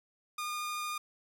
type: tone with vibrato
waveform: sawtooth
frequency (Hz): 1216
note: D#6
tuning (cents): -40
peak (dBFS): -31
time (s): 0.38-0.98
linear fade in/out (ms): 5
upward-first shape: triangle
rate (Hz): 13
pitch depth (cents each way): 8
effects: none